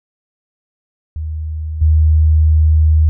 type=tone with level steps; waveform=sine; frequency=78 Hz; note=D#2; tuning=5 cents sharp; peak=-19 / -7 dBFS; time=1.16-3.09 s; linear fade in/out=0 ms; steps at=1.81 s; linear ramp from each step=10 ms; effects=none